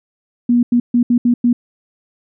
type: tone bursts at uneven times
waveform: sine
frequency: 240.8 Hz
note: B3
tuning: 44 cents flat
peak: -9 dBFS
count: 6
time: 0.49-0.63 / 0.72-0.8 / 0.94-1.03 / 1.1-1.18 / 1.25-1.34 / 1.44-1.53 s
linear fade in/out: 5 ms
effects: none